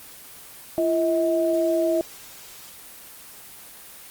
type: tone pair together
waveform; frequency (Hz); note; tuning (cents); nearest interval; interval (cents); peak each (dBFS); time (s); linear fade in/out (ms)
sine; 339.3 / 641.2; F4 / E5; -50 / -48; major seventh; 1102; -22 / -21; 0.78-2.01; 0
effects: white hiss -43 dBFS RMS until 4.1 s + Opus 24 kbps